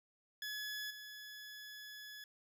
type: tone with level steps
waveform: 20% pulse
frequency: 1700 Hz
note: G#6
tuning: 40 cents sharp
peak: -36 / -44 dBFS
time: 0.42-2.24 s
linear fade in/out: 2 ms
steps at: 0.9 s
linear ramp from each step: 10 ms
effects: none